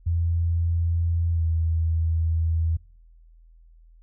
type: tone with pitch glide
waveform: sine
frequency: 84.3 to 81.71 Hz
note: E2 to E2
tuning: +39 to -15 cents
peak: -20 dBFS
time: 0.06-2.77 s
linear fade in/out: 10 ms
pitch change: -54 cents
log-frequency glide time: 1.32-1.43 s
effects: noise-tail reverb RT60 0.7 s tail -26 dB re dry + added 41 Hz sine -49 dBFS peak until 4.02 s